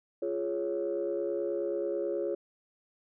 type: chord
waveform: sine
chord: Db major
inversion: first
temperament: just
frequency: 346.5 / 415.8 / 554.4 Hz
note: F4 / Ab4 / Db5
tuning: -14 / +2 / 0 cents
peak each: -33 dBFS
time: 0.22-2.35 s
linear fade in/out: 5 ms
effects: tanh soft clip ceiling -22 dBFS